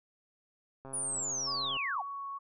click train, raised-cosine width 1 ms, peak -33 dBFS, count 124, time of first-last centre 0.85-1.768 s, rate 134 Hz
sine linear sweep, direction down, 9890 to 684 Hz, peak -32 dBFS, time 0.93-2.02 s, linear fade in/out 10 ms
sine tone with vibrato, 1114 Hz, C#6, 8 cents sharp, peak -37 dBFS, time 1.46-2.39 s, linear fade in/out 20 ms, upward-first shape triangle, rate 2.1 Hz, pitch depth 10 cents each way
effects none

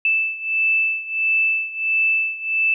sine beating tone pair, 2637 / 2638.5 Hz, E7 / E7, 0 / +1 cents, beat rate 1.5 Hz, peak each -19 / -22 dBFS, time 0.05-2.74 s, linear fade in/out 2 ms, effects none

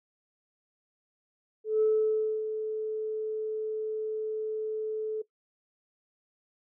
sine tone with ADSR envelope, 434.1 Hz, A4, 23 cents flat, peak -19 dBFS, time 1.64-5.22 s, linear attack 170 ms, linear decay 620 ms, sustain -10 dB, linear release 8 ms, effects noise-tail reverb RT60 0.1 s tail -18 dB re dry + tanh soft clip ceiling -17 dBFS

